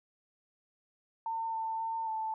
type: tone with pitch steps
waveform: sine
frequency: 904 / 894 / 902 / 881 Hz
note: A5 / A5 / A5 / A5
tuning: +47 / +27 / +43 / +2 cents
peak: -32 dBFS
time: 1.26-2.34 s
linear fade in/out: 2 ms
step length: 270 ms
effects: none